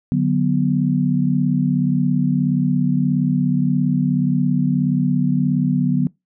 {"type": "chord", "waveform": "sine", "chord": "B minor", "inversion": "first", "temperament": "just", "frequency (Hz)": [148.16, 185.21, 246.9], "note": ["D3", "F#3", "B3"], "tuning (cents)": [16, 2, 0], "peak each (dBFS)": -19, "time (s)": [0.12, 6.07], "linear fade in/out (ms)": 0, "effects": ["noise-tail reverb RT60 0.2 s tail -24 dB re dry"]}